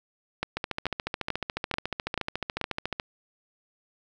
two click trains, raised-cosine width 0.3 ms, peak -11 / -13 dBFS, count 6 / 35, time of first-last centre 0.43-2.613 / 0.57-2.999 s, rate 2.29 / 14 Hz, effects none

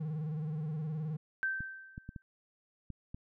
triangle tone with vibrato, 154.5 Hz, D#3, 12 cents flat, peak -32 dBFS, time 0-1.17 s, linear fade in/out 10 ms, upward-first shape square, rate 19 Hz, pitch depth 63 cents each way
sine tone with exponential decay, 1555 Hz, G6, 14 cents flat, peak -28 dBFS, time 1.43-2.22 s, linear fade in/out 0 ms, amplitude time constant 170 ms
clicks, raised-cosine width 5 ms, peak -30 dBFS, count 6, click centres 1.606 / 1.979 / 2.091 / 2.162 / 2.903 / 3.145 s
effects none

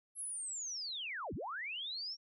sine linear two-way sweep, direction down then up, 11175 to 50.3 to 5630 Hz, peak -39 dBFS, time 0.15-2.17 s, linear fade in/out 50 ms, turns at 1.34 s, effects none

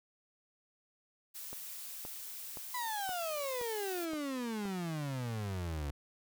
blue noise, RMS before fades -45 dBFS, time 1.34-4.06 s, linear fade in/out 20 ms
click train, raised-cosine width 1 ms, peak -32 dBFS, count 7, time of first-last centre 1.53-4.655 s, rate 1.92 Hz
35% pulse exponential sweep, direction down, 1010 to 69.3 Hz, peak -34 dBFS, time 2.74-5.91 s, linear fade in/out 5 ms
effects none

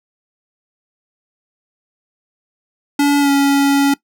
square tone with pitch glide, 285.9 to 279.7 Hz, D4 to C#4, -46 to +16 cents, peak -11 dBFS, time 2.99-3.94 s, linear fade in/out 5 ms, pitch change -38 cents, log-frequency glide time 3.2-3.3 s, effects noise-tail reverb RT60 0.1 s tail -20 dB re dry

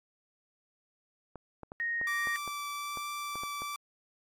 clicks, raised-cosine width 1 ms, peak -29 dBFS, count 10, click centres 1.357 / 1.633 / 1.719 / 2.014 / 2.272 / 2.477 / 2.973 / 3.356 / 3.435 / 3.62 s
sine tone, 1864.7 Hz, A#6, in tune, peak -30 dBFS, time 1.8-2.36 s, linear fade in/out 0 ms
sawtooth tone with vibrato, 1166 Hz, D6, 13 cents flat, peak -32 dBFS, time 2.07-3.76 s, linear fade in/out 2 ms, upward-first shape triangle, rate 1.2 Hz, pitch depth 10 cents each way
effects AAC 64 kbps

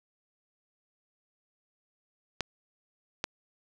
clicks, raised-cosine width 0.2 ms, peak -12 dBFS, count 2, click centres 2.407 / 3.241 s, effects none

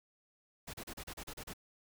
pink noise bursts, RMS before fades -45 dBFS, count 9, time 0.67-1.536 s, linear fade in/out 10 ms, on 66 ms, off 34 ms, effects none

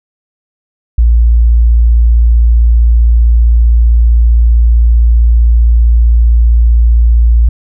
sine tone, 57.7 Hz, A#1, 17 cents flat, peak -3 dBFS, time 0.98-7.49 s, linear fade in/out 5 ms, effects none

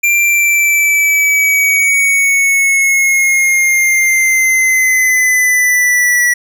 square linear sweep, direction down, 2375 to 1942 Hz, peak -9 dBFS, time 0.03-6.34 s, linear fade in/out 10 ms, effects none

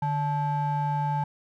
triangle ring-modulated tone, 361 Hz, F#4, 43 cents flat, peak -19 dBFS, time 0.02-1.24 s, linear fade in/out 5 ms, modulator 509 Hz, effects none

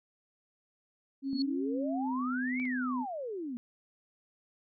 sine tone with pitch glide, 272.5 to 252.8 Hz, C#4 to B3, -29 to +41 cents, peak -31 dBFS, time 1.22-3.06 s, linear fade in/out 50 ms, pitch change -130 cents, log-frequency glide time 1.87-2.22 s
sine tone with exponential growth, 4360 Hz, C#8, 29 cents flat, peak -32 dBFS, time 1.24-1.42 s, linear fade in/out 2 ms, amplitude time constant 38 ms
sine exponential two-way sweep, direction up then down, 230 to 2349 to 230 Hz, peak -35 dBFS, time 1.33-3.57 s, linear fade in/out 0 ms, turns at 2.62 s
clicks, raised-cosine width 0.3 ms, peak -33 / -38 dBFS, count 2, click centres 2.599 / 2.654 s
effects none

